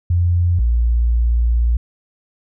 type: tone pair in turn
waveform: sine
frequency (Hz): 87.3 / 58.43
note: F2 / A#1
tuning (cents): 0 / +5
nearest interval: perfect fifth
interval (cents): 695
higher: first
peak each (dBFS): -12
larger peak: neither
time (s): 0.1-0.59 / 0.59-1.77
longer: second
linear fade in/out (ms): 5
effects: none